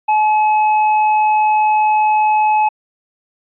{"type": "tone with tanh clipping", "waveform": "triangle", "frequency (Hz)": 855, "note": "A5", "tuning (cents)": -50, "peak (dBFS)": -12, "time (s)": [0.08, 2.69], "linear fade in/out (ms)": 10, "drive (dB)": 12, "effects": ["resampled to 8000 Hz"]}